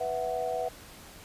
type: chord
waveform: sine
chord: B suspended fourth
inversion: none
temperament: equal with one note detuned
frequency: 493.9 / 659.3 / 743.4 Hz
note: B4 / E5 / F#5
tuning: 0 / 0 / +8 cents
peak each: -33 dBFS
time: 0-0.69 s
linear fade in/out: 10 ms
effects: pink hiss -49 dBFS RMS until 1.24 s + resampled to 32000 Hz